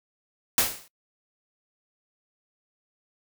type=noise with exponential decay; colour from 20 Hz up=white; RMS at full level=-18 dBFS; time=0.58-0.88 s; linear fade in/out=1 ms; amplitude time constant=65 ms; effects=noise-tail reverb RT60 0.1 s tail -24 dB re dry